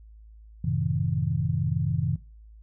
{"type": "chord", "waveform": "sine", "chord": "F# diminished seventh", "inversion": "none", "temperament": "just", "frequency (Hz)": [92.5, 111, 133.2, 159.84], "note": ["F#2", "A2", "C3", "Eb3"], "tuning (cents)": [0, 16, 31, 47], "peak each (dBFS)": [-30, -31, -27, -28], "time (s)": [0.64, 2.16], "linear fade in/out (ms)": 5, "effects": ["noise-tail reverb RT60 0.3 s tail -18 dB re dry", "added 54 Hz sine -46 dBFS peak until 2.62 s"]}